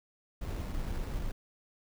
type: noise with sample-and-hold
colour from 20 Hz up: brown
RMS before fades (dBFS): -35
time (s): 0.41-1.32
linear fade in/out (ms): 10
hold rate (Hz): 3150
effects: none